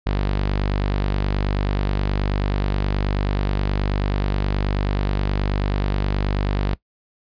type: tone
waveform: sawtooth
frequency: 49.38 Hz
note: G1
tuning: 13 cents sharp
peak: -15 dBFS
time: 0.06-6.75 s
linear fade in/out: 10 ms
effects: noise-tail reverb RT60 0.1 s tail -21 dB re dry + resampled to 11025 Hz